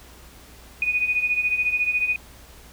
sine beating tone pair, 2465 / 2479 Hz, D#7 / D#7, -17 / -7 cents, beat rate 14 Hz, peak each -26 / -21 dBFS, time 0.82-2.16 s, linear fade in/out 2 ms, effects added 60 Hz sine -49 dBFS peak until 2.72 s + pink hiss -48 dBFS RMS until 2.72 s

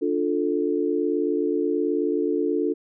sine chord, D minor, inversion none, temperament just, 293.7 / 352.4 / 440.5 Hz, D4 / F4 / A4, 0 / +16 / +2 cents, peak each -25 dBFS, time 0.01-2.74 s, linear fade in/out 20 ms, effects none

